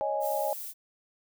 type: chord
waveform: sine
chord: C# suspended second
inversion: none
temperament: equal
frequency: 554.4 / 622.3 / 830.6 Hz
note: C#5 / D#5 / G#5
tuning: 0 / 0 / 0 cents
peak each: -32 / -31 / -31 dBFS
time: 0.01-0.53 s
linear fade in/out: 0 ms
type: noise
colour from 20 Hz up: violet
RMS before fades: -39 dBFS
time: 0.2-0.74 s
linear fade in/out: 50 ms
effects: none